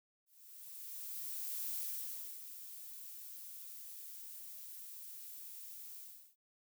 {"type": "noise with ADSR envelope", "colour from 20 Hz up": "violet", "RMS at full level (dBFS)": -40, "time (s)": [0.26, 6.36], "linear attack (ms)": 1500, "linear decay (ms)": 640, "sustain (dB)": -10, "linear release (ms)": 390, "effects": []}